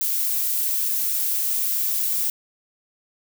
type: noise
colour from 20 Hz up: violet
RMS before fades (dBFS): -23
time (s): 0.01-2.3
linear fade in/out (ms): 2
effects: none